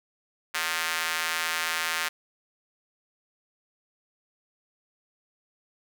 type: tone with high-pass filter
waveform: square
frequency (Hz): 82.3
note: E2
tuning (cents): -2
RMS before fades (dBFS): -29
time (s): 0.54-2.09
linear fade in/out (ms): 10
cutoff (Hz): 1600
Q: 1.3
effects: none